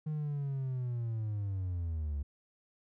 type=linear sweep; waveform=triangle; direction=down; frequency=155.56 to 69.3 Hz; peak=-30 dBFS; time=0.06-2.23 s; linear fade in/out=10 ms; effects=tanh soft clip ceiling -26 dBFS